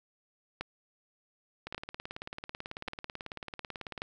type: two click trains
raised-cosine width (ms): 0.3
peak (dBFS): -23 / -19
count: 43 / 4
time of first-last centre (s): 1.67-3.978 / 0.61-4.019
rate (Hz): 18.2 / 0.88
effects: none